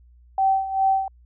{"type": "tone with tremolo", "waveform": "sine", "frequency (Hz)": 772, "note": "G5", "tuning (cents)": -27, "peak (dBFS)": -15, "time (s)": [0.38, 1.08], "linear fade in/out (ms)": 2, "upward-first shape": "sine", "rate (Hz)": 2.5, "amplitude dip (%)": 75, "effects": ["added 60 Hz sine -49 dBFS peak until 1.25 s"]}